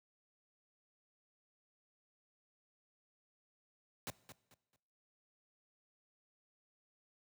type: noise with echo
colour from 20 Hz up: pink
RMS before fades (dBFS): -42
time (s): 4.07-4.1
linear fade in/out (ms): 0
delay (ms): 220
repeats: 3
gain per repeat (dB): -11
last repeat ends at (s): 4.76
effects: noise-tail reverb RT60 0.9 s tail -20 dB re dry + high-pass 80 Hz 12 dB/octave